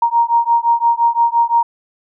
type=beating tone pair; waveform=sine; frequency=932.3 / 938.1 Hz; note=A#5 / A#5; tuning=0 / +11 cents; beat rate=5.8 Hz; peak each=-14 dBFS; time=0.02-1.63 s; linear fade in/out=5 ms; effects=none